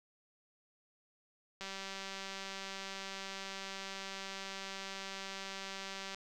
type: click train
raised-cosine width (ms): 0.2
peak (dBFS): -26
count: 881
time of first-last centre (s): 1.61-6.146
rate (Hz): 194
effects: none